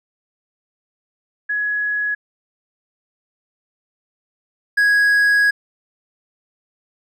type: tone pair in turn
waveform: sine / triangle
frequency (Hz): 1680 / 1659.7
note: G#6 / G#6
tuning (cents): +19 / -2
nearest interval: unison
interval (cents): 21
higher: first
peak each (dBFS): -18 / -10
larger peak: second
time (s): 1.49-2.15 / 4.77-5.51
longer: second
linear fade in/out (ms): 10
effects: none